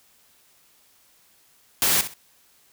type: noise with echo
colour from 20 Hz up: white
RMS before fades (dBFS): -20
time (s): 1.82-2.01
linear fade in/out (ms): 0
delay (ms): 64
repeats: 2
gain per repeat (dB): -12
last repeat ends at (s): 2.138
effects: white hiss -59 dBFS RMS until 2.72 s